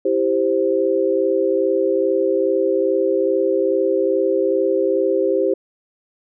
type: chord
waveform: sine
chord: C major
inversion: first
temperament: equal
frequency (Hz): 329.6 / 392 / 523.3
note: E4 / G4 / C5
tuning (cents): 0 / 0 / 0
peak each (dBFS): -22 / -18 / -19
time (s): 0.05-5.54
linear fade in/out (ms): 5
effects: none